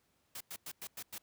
white noise bursts, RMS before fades -44 dBFS, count 6, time 0.35-1.182 s, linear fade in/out 5 ms, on 57 ms, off 98 ms, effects pink hiss -75 dBFS RMS until 1.22 s + high-pass 60 Hz 12 dB/octave

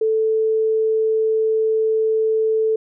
sine tone, 440 Hz, A4, in tune, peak -15 dBFS, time 0.01-2.76 s, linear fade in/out 5 ms, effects none

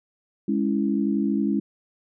sine chord, C# minor, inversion second, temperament equal, 207.7 / 277.2 / 329.6 Hz, G#3 / C#4 / E4, 0 / 0 / 0 cents, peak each -23 / -25 / -27 dBFS, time 0.48-1.6 s, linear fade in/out 5 ms, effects none

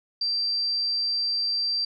sine tone, 4699 Hz, D8, in tune, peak -23 dBFS, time 0.21-1.85 s, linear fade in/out 5 ms, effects none

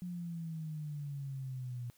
sine exponential sweep, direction down, 180 to 120 Hz, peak -38 dBFS, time 0.02-1.9 s, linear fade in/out 0 ms, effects white hiss -68 dBFS RMS until 1.97 s

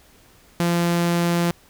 sawtooth tone, 171.9 Hz, F3, 27 cents flat, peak -14 dBFS, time 0.6-1.51 s, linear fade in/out 0 ms, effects pink hiss -53 dBFS RMS until 1.69 s

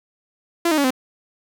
sawtooth tone with pitch steps, 340 / 310 / 282.6 / 257.7 Hz, F4 / D#4 / C#4 / C4, -46 / -6 / +34 / -26 cents, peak -12 dBFS, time 0.65-0.906 s, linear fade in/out 5 ms, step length 64 ms, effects none

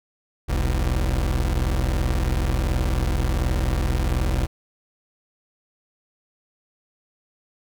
30% pulse tone pair together, 41.23 / 64 Hz, E1 / C2, +1 / -38 cents, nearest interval minor sixth, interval 761 cents, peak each -20 dBFS, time 0.48-4.47 s, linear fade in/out 20 ms, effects none

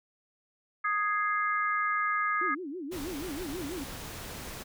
sine chord, Ab major, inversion second, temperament equal, 1244.5 / 1661.2 / 2093 Hz, Eb6 / Ab6 / C7, 0 / 0 / 0 cents, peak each -28 / -32 / -34 dBFS, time 0.84-2.55 s, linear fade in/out 10 ms
sine tone with vibrato, 320.2 Hz, D#4, 50 cents sharp, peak -35 dBFS, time 2.41-3.84 s, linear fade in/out 5 ms, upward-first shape sine, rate 6.2 Hz, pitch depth 280 cents each way
pink noise, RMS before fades -41 dBFS, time 2.91-4.64 s, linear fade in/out 20 ms
effects none

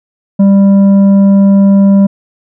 sine tone with tanh clipping, 197.4 Hz, G3, 12 cents sharp, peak -4 dBFS, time 0.39-2.07 s, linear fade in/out 10 ms, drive 7 dB, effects none

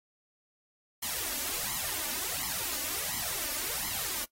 white noise with flanger, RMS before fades -34 dBFS, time 1.02-4.25 s, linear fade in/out 10 ms, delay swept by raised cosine 0.95 to 3.45 ms, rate 1.4 Hz, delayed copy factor +0.95, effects noise-tail reverb RT60 0.1 s tail -20 dB re dry + AAC 48 kbps

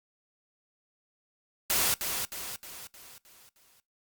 white noise with echo, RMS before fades -26 dBFS, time 1.7-1.94 s, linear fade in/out 0 ms, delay 310 ms, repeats 6, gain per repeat -6 dB, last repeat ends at 3.8 s, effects noise-tail reverb RT60 0.2 s tail -20 dB re dry + Opus 48 kbps

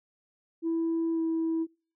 sine tone with pitch glide, 329.6 to 326 Hz, E4 to E4, 0 to -19 cents, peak -24 dBFS, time 0.62-1.67 s, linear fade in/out 50 ms, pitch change -19 cents, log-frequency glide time 1.13-1.2 s, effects noise-tail reverb RT60 0.4 s tail -26 dB re dry + tanh soft clip ceiling -23 dBFS

